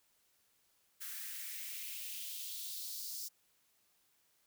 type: noise with high-pass filter sweep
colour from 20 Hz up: blue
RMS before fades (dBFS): -44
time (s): 1-3.29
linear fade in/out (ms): 20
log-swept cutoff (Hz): 1500 to 5300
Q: 2.7
effects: white hiss -74 dBFS RMS until 4.46 s